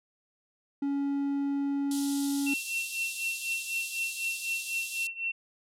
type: tone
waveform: triangle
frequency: 280.4 Hz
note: C#4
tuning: 20 cents sharp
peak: -25 dBFS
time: 0.82-2.54 s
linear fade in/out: 5 ms
type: band-pass noise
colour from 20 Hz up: white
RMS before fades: -40 dBFS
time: 1.91-5.07 s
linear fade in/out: 2 ms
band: 3100 to 12000 Hz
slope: 48 dB/octave
type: tone with tremolo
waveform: sine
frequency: 2707 Hz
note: E7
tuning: 45 cents sharp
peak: -27 dBFS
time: 2.46-5.32 s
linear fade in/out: 10 ms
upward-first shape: triangle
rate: 4 Hz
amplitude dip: 90%
effects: none